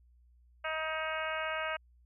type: harmonic tone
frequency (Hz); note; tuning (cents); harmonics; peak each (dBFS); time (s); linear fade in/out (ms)
315.8; D#4; +26; 2 / 3 / 4 / 5 / 6 / 7 / 8 / 9; -38 / -43 / -39 / -39 / -45 / -42 / -44 / -45; 0.64-1.77; 10
effects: added 60 Hz sine -60 dBFS peak until 2.05 s